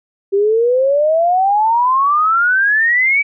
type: exponential sweep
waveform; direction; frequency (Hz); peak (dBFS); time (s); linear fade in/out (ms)
sine; up; 388.7 to 2313; -10; 0.32-3.23; 20
effects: none